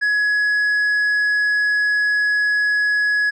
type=tone with tanh clipping; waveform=sine; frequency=1682 Hz; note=G#6; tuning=22 cents sharp; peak=-16 dBFS; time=0.01-3.31 s; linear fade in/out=20 ms; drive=4 dB; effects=none